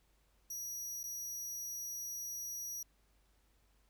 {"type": "tone with dropouts", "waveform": "sawtooth", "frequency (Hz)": 5790, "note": "F#8", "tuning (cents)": -38, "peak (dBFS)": -38, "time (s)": [0.5, 2.83], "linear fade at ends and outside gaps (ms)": 5, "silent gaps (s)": [1.033, 1.038], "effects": ["added 50 Hz sine -70 dBFS peak until 3.89 s", "pink hiss -75 dBFS RMS until 3.89 s"]}